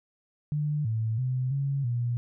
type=tone with pitch steps; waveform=sine; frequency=149 / 111.3 / 128 / 138.7 / 120.2 Hz; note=D3 / A2 / C3 / C#3 / B2; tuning=+25 / +20 / -38 / +1 / -46 cents; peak=-25 dBFS; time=0.52-2.17 s; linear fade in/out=0 ms; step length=330 ms; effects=none